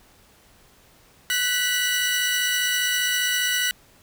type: tone cluster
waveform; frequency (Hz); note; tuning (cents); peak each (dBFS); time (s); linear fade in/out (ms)
sawtooth; 1495 / 1960 / 2935; F#6 / B6 / F#7; +17 / -14 / -15; -22; 1.3-3.71; 0
effects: pink hiss -55 dBFS RMS until 4.02 s